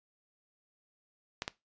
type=clicks; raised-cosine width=0.2 ms; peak=-16 dBFS; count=2; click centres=1.421 / 1.479 s; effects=noise-tail reverb RT60 0.2 s tail -19 dB re dry + resampled to 16000 Hz